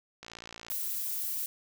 click train, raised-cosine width 0.2 ms, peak -26 dBFS, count 29, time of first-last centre 0.23-0.719 s, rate 57.3 Hz
violet noise, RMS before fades -34 dBFS, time 0.7-1.46 s, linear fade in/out 2 ms
effects none

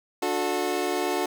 25% pulse chord, D major, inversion none, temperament equal with one note detuned, 293.7 / 363.2 / 440 Hz, D4 / F#4 / A4, 0 / -32 / 0 cents, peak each -27 / -23 / -27 dBFS, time 0.22-1.26 s, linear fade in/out 5 ms, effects none

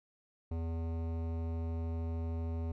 sine tone with hard clipping, 82.41 Hz, E2, in tune, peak -36 dBFS, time 0.51-2.72 s, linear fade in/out 5 ms, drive 16 dB, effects none

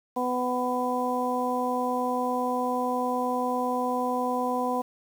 harmonic tone, 249.6 Hz, B3, 19 cents sharp, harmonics 1 / 2 / 3 / 4, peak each -30 / -30 / -30 / -30 dBFS, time 0.16-4.82 s, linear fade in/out 10 ms, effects 8-bit

